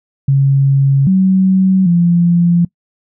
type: tone with pitch steps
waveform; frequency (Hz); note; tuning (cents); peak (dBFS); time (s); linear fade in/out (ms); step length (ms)
sine; 137.4 / 189 / 172.5; C#3 / F#3 / F3; -15 / +37 / -21; -7; 0.28-2.65; 5; 790
effects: noise-tail reverb RT60 0.1 s tail -23 dB re dry

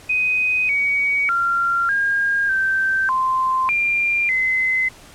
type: tone with pitch steps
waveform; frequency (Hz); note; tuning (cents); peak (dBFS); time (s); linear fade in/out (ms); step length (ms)
sine; 2504 / 2255 / 1380 / 1618 / 1558 / 1041 / 2390 / 2047; D#7 / C#7 / F6 / G#6 / G6 / C6 / D7 / C7; +10 / +29 / -21 / -46 / -11 / -9 / +30 / -38; -16; 0.09-4.89; 10; 600
effects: pink hiss -44 dBFS RMS until 5.14 s + low-pass 11000 Hz 12 dB/octave

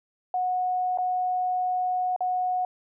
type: tone with dropouts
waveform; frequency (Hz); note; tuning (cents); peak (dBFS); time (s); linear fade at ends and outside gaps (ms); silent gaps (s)
sine; 732; F#5; -19; -23; 0.34-2.65; 2; 0.975-0.985 / 2.163-2.206
effects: none

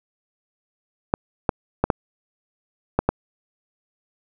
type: clicks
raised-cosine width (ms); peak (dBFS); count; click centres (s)
1; -3; 6; 1.139 / 1.492 / 1.84 / 1.902 / 2.99 / 3.09
effects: none

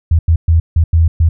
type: tone bursts at uneven times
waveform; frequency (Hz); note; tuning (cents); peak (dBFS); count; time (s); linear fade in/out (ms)
sine; 82; E2; -9; -6; 6; 0.11-0.19 / 0.28-0.36 / 0.48-0.6 / 0.76-0.84 / 0.93-1.08 / 1.2-1.29; 5
effects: none

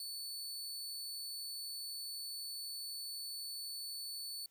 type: tone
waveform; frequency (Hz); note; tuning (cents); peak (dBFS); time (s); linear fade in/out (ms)
sawtooth; 4464; C#8; +11; -39; 0-4.46; 2
effects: white hiss -75 dBFS RMS until 4.5 s

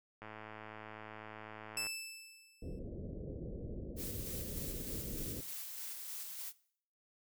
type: click train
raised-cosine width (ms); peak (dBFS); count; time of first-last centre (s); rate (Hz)
0.5; -33; 179; 0.22-1.868; 108
type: tone with exponential decay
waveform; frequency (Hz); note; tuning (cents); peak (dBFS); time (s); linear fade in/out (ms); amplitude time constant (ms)
15% pulse; 2637; E7; 0; -27; 1.77-2.79; 2; 220
type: low-pass noise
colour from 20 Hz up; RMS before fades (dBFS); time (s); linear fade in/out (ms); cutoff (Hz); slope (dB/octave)
pink; -44; 2.62-5.41; 5; 540; 48
type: noise with tremolo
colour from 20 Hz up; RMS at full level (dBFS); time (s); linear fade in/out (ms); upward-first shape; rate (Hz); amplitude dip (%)
blue; -44; 3.96-6.53; 50; square; 3.3; 25
effects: noise-tail reverb RT60 0.6 s tail -20 dB re dry

